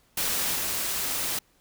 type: noise with level steps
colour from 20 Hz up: white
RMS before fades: -27 / -29 dBFS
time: 0.17-1.39 s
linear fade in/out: 5 ms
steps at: 0.55 s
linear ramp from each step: 10 ms
effects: pink hiss -64 dBFS RMS until 1.6 s